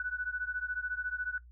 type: beating tone pair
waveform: sine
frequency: 1480 / 1494 Hz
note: F#6 / F#6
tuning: 0 / +16 cents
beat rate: 14 Hz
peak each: -35 / -36 dBFS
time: 0-1.38 s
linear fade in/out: 2 ms
effects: noise-tail reverb RT60 0.1 s tail -17 dB re dry + added 60 Hz sine -51 dBFS peak until 1.51 s